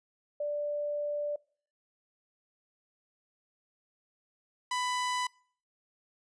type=tone pair in turn; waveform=sine / sawtooth; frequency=587.3 / 995.7 Hz; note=D5 / B5; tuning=0 / +14 cents; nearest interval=major sixth; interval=914 cents; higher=second; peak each=-30 / -26 dBFS; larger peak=second; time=0.4-1.36 / 4.71-5.27 s; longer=first; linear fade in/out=5 ms; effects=noise-tail reverb RT60 0.5 s tail -25 dB re dry + resampled to 22050 Hz